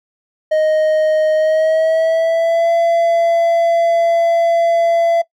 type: tone with pitch glide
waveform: triangle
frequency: 622.3 to 674.7 Hz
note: D#5 to E5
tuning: 0 to +40 cents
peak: -9 dBFS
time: 0.51-5.22 s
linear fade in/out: 10 ms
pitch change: +140 cents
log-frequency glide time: 1.35-2.71 s
effects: noise-tail reverb RT60 0.1 s tail -19 dB re dry